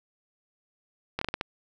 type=slowing click train; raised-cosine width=0.3 ms; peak=-13 dBFS; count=6; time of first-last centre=1.19-1.411 s; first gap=24 ms; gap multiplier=1.31; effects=none